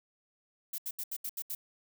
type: noise bursts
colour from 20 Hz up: violet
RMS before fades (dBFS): -37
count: 7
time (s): 0.73-1.55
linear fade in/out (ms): 5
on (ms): 52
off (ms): 76
effects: none